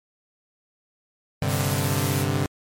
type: chord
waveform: sawtooth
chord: G suspended fourth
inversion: none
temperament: equal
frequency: 98 / 130.81 / 146.83 Hz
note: G2 / C3 / D3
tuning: 0 / 0 / 0 cents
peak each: -22 dBFS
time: 1.42-2.46 s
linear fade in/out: 0 ms
type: noise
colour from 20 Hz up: white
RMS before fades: -32 dBFS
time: 1.47-2.26 s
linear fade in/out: 50 ms
effects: MP3 64 kbps